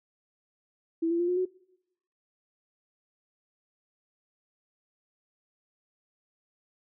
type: tone with pitch steps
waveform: sine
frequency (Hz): 329.6 / 339.1 / 348.8 / 358.8 / 369.1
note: E4 / E4 / F4 / F4 / F#4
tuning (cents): 0 / +49 / -2 / +47 / -4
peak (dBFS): -24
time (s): 1.02-1.455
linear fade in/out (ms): 10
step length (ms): 87
effects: noise-tail reverb RT60 0.9 s tail -25 dB re dry